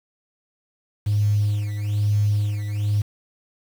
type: tone with tremolo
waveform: triangle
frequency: 103.83 Hz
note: G#2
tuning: in tune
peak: -12 dBFS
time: 1.06-3.02 s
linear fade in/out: 10 ms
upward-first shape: sine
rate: 1.1 Hz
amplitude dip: 70%
effects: tanh soft clip ceiling -14 dBFS + 7-bit